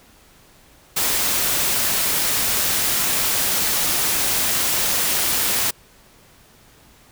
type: noise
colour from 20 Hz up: white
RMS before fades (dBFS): -20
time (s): 0.96-5.71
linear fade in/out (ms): 10
effects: pink hiss -51 dBFS RMS until 7.11 s